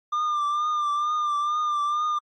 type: tone with vibrato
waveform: triangle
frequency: 1196 Hz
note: D6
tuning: 31 cents sharp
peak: -20 dBFS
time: 0.12-2.19 s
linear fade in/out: 10 ms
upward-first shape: triangle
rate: 2.2 Hz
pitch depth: 47 cents each way
effects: MP3 32 kbps